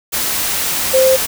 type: tone in noise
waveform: sine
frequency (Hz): 523.3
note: C5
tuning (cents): 0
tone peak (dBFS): -8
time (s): 0.93-1.17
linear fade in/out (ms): 20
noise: white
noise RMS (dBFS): -18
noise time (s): 0.12-1.27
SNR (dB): +7
effects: none